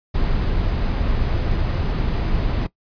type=noise; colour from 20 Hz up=brown; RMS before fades=-20 dBFS; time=0.14-2.67 s; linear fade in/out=10 ms; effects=noise-tail reverb RT60 0.1 s tail -19 dB re dry + resampled to 11025 Hz